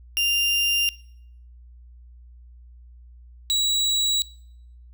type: tone pair in turn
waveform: 35% pulse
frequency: 2794 / 3894 Hz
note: F7 / B7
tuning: 0 / -25 cents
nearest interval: tritone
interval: 575 cents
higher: second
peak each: -18 / -17 dBFS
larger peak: second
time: 0.17-0.89 / 3.5-4.22 s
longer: neither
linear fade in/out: 0 ms
effects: noise-tail reverb RT60 0.7 s tail -22 dB re dry + added 60 Hz sine -44 dBFS peak until 4.93 s